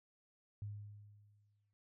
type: tone with exponential decay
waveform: sine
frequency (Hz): 103.4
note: G#2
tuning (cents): -7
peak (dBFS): -40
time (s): 0.62-1.73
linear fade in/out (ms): 0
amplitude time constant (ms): 240
effects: none